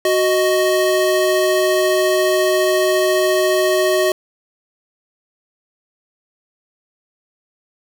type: tone pair together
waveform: square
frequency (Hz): 370.5 / 622.3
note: F#4 / D#5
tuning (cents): +2 / 0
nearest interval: major sixth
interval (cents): 898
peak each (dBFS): -17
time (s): 0.05-4.12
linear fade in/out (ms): 2
effects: none